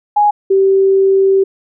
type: tone pair in turn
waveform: sine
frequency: 830.6 / 387.3 Hz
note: G#5 / G4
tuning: 0 / -21 cents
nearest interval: octave + minor second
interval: 1321 cents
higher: first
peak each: -7 dBFS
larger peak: neither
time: 0.16-0.31 / 0.5-1.44 s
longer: second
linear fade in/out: 10 ms
effects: none